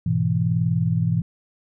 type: chord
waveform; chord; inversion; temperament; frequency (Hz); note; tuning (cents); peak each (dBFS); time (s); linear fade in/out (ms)
sine; E major; first; equal; 103.83 / 123.47 / 164.81; G#2 / B2 / E3; 0 / 0 / 0; -24 / -23 / -21; 0.06-1.22; 5
effects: none